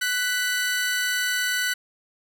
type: tone pair together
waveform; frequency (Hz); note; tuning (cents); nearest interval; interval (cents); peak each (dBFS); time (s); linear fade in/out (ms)
sawtooth; 1491.5 / 1975.5; F#6 / B6; +13 / 0; perfect fourth; 487; -20 / -25; 0.01-1.74; 10
effects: none